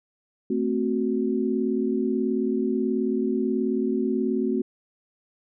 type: chord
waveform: sine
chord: F# diminished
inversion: first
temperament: equal with one note detuned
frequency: 223.1 / 261.6 / 370 Hz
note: A3 / C4 / F#4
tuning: +24 / 0 / 0 cents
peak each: -26 dBFS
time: 0.5-4.62 s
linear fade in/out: 5 ms
effects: none